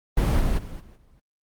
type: noise with level steps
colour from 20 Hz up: brown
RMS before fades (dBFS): -19 / -22 / -35 / -47 / -55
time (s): 0.17-1.2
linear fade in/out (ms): 5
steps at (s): 0.39 / 0.57 / 0.79 / 0.95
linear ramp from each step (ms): 20
effects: Opus 24 kbps